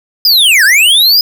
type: linear two-way sweep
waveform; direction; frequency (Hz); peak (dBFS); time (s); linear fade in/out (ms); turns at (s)
square; down then up; 5060 to 1490 to 5060; -5; 0.25-1.21; 2; 0.64
effects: 7-bit